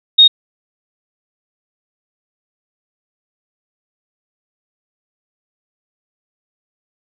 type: tone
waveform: sine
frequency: 3724 Hz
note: A#7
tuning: 2 cents flat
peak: -3 dBFS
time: 0.18-0.28 s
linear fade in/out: 10 ms
effects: none